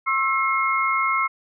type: tone cluster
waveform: sine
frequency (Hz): 1077 / 1317 / 2150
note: C6 / E6 / C7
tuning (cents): +50 / -2 / +47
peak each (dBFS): -23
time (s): 0.06-1.28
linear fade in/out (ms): 20
effects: none